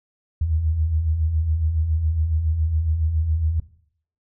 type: beating tone pair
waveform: sine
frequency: 73.42 / 80.62 Hz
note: D2 / E2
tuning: 0 / -38 cents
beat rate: 7.2 Hz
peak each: -28 / -19 dBFS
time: 0.41-3.6 s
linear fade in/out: 5 ms
effects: noise-tail reverb RT60 0.6 s tail -17 dB re dry

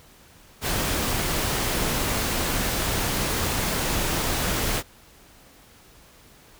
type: noise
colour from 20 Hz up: pink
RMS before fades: -25 dBFS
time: 0.61-4.83 s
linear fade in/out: 50 ms
effects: pink hiss -52 dBFS RMS until 6.59 s

